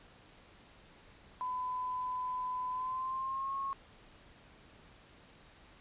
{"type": "tone with pitch glide", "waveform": "sine", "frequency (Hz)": [1006, 1090.7], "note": ["B5", "C#6"], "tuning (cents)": [32, -28], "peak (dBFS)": -34, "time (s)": [1.41, 3.73], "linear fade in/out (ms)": 0, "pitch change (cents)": 140, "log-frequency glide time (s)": [2.7, 3.55], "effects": ["pink hiss -59 dBFS RMS until 5.8 s", "resampled to 8000 Hz"]}